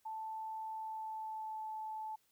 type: tone with pitch glide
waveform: sine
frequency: 880 to 870.9 Hz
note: A5 to A5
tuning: 0 to -18 cents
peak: -40 dBFS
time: 0.05-2.16 s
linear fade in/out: 10 ms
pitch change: -18 cents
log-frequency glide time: 0.73-1.67 s
effects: white hiss -75 dBFS RMS until 2.31 s